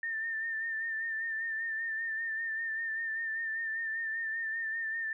sine tone with vibrato, 1800 Hz, A6, 39 cents sharp, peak -32 dBFS, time 0.03-5.13 s, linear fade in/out 2 ms, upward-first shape sine, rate 5.1 Hz, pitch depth 37 cents each way, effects none

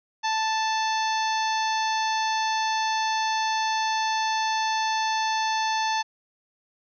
harmonic tone, 880 Hz, A5, in tune, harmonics 1 / 2 / 3 / 4 / 5 / 6 / 7, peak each -24 / -31 / -35 / -35 / -35 / -39 / -37 dBFS, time 0.23-6.03 s, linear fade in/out 20 ms, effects none

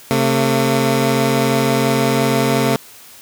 15% pulse tone pair together, 134.2 / 225.7 Hz, C3 / A3, +44 / +44 cents, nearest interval major sixth, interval 900 cents, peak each -10 dBFS, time 0.11-2.76 s, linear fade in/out 0 ms, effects white hiss -41 dBFS RMS until 3.21 s + high-pass 60 Hz 12 dB/octave

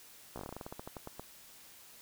slowing click train, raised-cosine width 1 ms, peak -28 dBFS, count 17, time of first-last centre 0.36-1.196 s, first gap 15 ms, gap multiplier 1.15, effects white hiss -56 dBFS RMS until 2.01 s

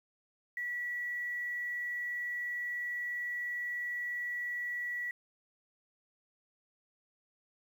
sine tone, 1943 Hz, B6, 29 cents flat, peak -34 dBFS, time 0.57-5.11 s, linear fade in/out 2 ms, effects 10-bit

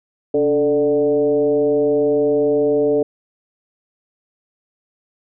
sine tone with frequency modulation, 440 Hz, A4, in tune, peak -13 dBFS, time 0.34-3.03 s, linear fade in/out 5 ms, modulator 153 Hz, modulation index 0.87, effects none

